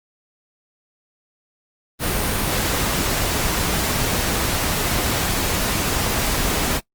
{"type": "noise", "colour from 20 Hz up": "pink", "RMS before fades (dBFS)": -21, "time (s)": [1.99, 6.81], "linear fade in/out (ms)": 50, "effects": ["noise-tail reverb RT60 0.1 s tail -22 dB re dry", "Opus 32 kbps"]}